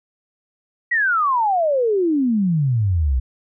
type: exponential sweep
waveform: sine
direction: down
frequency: 1961 to 60.1 Hz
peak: -15 dBFS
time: 0.91-3.2 s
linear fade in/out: 10 ms
effects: none